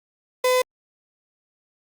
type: tone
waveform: 35% pulse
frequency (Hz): 506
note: B4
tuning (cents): +42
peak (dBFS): -15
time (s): 0.44-0.62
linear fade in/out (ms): 5
effects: Opus 48 kbps